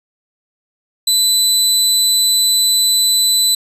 25% pulse tone, 4000 Hz, B7, 21 cents sharp, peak -7 dBFS, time 1.07-3.55 s, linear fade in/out 5 ms, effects resampled to 32000 Hz

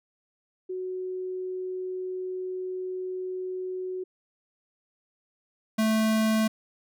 sine / square tone pair in turn, 370 / 219.3 Hz, F#4 / A3, 0 / -6 cents, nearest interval major sixth, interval 906 cents, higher first, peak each -30 / -22 dBFS, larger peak second, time 0.69-4.04 / 5.78-6.48 s, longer first, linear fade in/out 10 ms, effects none

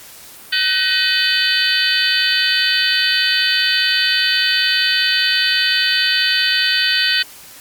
harmonic tone with a mistuned harmonic, 505 Hz, B4, 39 cents sharp, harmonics 3 / 4 / 5 / 6 / 7 / 8 / 9, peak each -21 / -21 / -23 / -19 / -23 / -24 / -20 dBFS, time 0.52-7.23 s, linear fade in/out 10 ms, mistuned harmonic 4, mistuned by -120 cents, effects white hiss -39 dBFS RMS until 7.6 s + Opus 48 kbps

